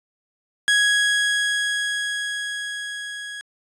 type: tone with level ramp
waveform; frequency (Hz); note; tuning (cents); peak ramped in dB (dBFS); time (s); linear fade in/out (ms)
30% pulse; 1661.2; G#6; 0; -12 to -29; 0.68-3.41; 0
effects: resampled to 22050 Hz